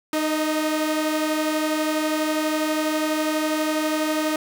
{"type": "tone pair together", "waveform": "sawtooth", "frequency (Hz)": [307.9, 628], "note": ["D#4", "D#5"], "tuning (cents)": [-18, 16], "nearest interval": "octave", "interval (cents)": 1234, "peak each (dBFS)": [-18, -24], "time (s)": [0.13, 4.36], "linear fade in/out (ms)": 2, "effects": []}